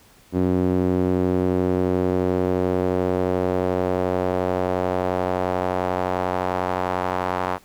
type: tone with band-pass filter sweep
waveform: sawtooth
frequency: 91.4 Hz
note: F#2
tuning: 21 cents flat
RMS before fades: -22 dBFS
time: 0.32-7.59 s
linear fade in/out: 50 ms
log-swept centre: 300 to 940 Hz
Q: 1.6
effects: pink hiss -53 dBFS RMS until 7.64 s